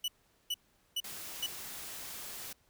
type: tone bursts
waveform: 40% pulse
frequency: 2960 Hz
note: F#7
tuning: in tune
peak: -31 dBFS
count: 4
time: 0.04-1.464 s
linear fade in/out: 5 ms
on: 41 ms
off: 420 ms
type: noise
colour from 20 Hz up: white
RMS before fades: -44 dBFS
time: 1.04-2.53 s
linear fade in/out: 5 ms
effects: pink hiss -70 dBFS RMS until 2.69 s